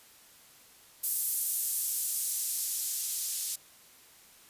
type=noise with band-pass filter sweep; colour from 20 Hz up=violet; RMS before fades=-32 dBFS; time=1.03-3.56 s; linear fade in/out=10 ms; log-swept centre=11000 to 5500 Hz; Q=0.8; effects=white hiss -57 dBFS RMS until 4.49 s + resampled to 32000 Hz